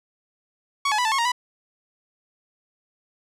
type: tone with pitch steps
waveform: sawtooth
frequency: 1118 / 849 / 987 / 882 / 1089 / 935 / 987 Hz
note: C#6 / G#5 / B5 / A5 / C#6 / A#5 / B5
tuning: +14 / +38 / -1 / +4 / -31 / +5 / -1 cents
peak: -16 dBFS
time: 0.85-1.319 s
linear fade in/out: 5 ms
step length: 67 ms
effects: low-pass 8000 Hz 12 dB/octave